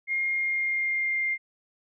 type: tone with pitch glide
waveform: sine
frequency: 2131 to 2108 Hz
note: C7 to C7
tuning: +31 to +12 cents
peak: -24 dBFS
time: 0.07-1.38 s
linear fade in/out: 50 ms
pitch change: -19 cents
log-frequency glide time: 0.3-1.19 s
effects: none